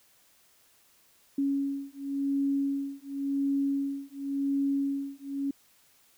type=beating tone pair; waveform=sine; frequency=277.2 / 278.12 Hz; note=C#4 / C#4; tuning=0 / +6 cents; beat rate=0.92 Hz; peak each=-30 dBFS; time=1.38-5.51 s; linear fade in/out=5 ms; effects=white hiss -63 dBFS RMS until 6.17 s